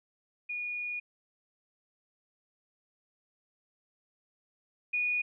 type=tone pair in turn; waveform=sine; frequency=2447 / 2459 Hz; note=D#7 / D#7; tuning=-29 / -21 cents; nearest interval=unison; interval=8 cents; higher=second; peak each=-33 / -27 dBFS; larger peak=second; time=0.49-1 / 4.93-5.22 s; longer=first; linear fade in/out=10 ms; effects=none